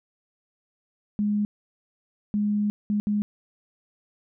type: tone bursts at uneven times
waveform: sine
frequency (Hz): 207.7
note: G#3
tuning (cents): 0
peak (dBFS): -21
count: 4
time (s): 1.19-1.45 / 2.34-2.7 / 2.9-3 / 3.07-3.22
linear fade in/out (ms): 0
effects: none